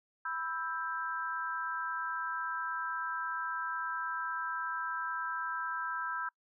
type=chord; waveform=sine; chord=E minor; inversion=second; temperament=just; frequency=988.9 / 1318.5 / 1582.2 Hz; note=B5 / E6 / G6; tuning=+2 / 0 / +16 cents; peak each=-40 / -37 / -38 dBFS; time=0.25-6.29 s; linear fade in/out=5 ms; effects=noise-tail reverb RT60 0.1 s tail -25 dB re dry